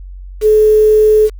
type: tone with quantisation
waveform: sine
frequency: 429.3 Hz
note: A4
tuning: 43 cents flat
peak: -5 dBFS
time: 0.41-1.3 s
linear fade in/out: 50 ms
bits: 5
effects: added 46 Hz sine -27 dBFS peak until 1.39 s